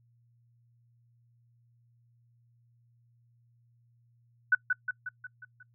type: tone with echo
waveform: sine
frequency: 1492 Hz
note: F#6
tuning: 14 cents sharp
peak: -18 dBFS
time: 4.52-4.55 s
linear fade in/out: 5 ms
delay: 180 ms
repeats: 6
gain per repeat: -5 dB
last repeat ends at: 5.63 s
effects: noise-tail reverb RT60 0.1 s tail -24 dB re dry + added 118 Hz sine -63 dBFS peak until 5.74 s